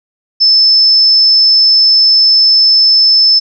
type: tone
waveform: sine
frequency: 5260 Hz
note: E8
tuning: 5 cents flat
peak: -4 dBFS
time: 0.4-3.4 s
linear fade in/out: 20 ms
effects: none